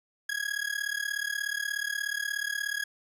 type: tone with amplitude modulation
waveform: 40% pulse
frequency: 1658 Hz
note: G#6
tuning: 3 cents flat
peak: -25 dBFS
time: 0.29-2.84 s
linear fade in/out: 5 ms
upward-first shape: sine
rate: 36.7 Hz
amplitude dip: 90%
effects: resampled to 32000 Hz